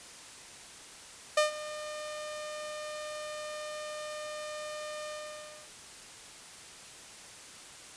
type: tone with ADSR envelope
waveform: sawtooth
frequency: 606 Hz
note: D#5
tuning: 46 cents flat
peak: -17 dBFS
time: 1.37-5.71 s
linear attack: 6 ms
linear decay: 130 ms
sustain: -17 dB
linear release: 630 ms
effects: white hiss -49 dBFS RMS until 7.96 s + resampled to 22050 Hz